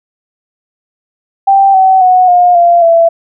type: tone with pitch steps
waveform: sine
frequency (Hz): 784 / 759.5 / 735.7 / 712.7 / 690.4 / 668.9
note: G5 / F#5 / F#5 / F5 / F5 / E5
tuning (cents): 0 / +45 / -10 / +35 / -20 / +25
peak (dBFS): -3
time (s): 1.47-3.09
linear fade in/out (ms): 10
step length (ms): 270
effects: none